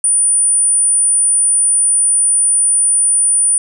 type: tone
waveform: sine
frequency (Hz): 9410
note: D9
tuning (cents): +2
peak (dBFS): -9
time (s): 0.04-3.58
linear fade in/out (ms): 2
effects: none